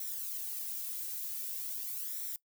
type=noise with flanger; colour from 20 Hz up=violet; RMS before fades=-39 dBFS; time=0-2.36 s; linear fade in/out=2 ms; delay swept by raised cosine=0.52 to 2.52 ms; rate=0.45 Hz; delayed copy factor=+0.65; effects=noise-tail reverb RT60 0.1 s tail -20 dB re dry